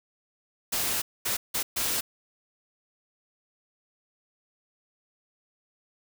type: noise bursts at uneven times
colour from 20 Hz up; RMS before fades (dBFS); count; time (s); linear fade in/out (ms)
white; -28; 4; 0.72-1.02 / 1.25-1.37 / 1.54-1.63 / 1.76-2.01; 10
effects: none